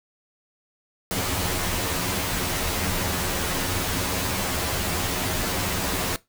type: noise with comb filter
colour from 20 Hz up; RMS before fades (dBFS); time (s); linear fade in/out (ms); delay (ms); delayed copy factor
pink; -26; 1.11-6.16; 0; 11; +1
effects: noise-tail reverb RT60 0.2 s tail -19 dB re dry